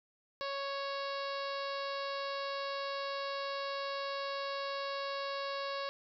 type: harmonic tone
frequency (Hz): 554.4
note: C#5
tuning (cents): 0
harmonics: 1 / 2 / 3 / 4 / 5 / 6 / 7 / 8 / 9 / 10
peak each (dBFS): -39 / -40 / -46 / -51 / -49 / -53 / -48 / -48 / -52 / -59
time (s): 0.41-5.89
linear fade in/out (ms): 0
effects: none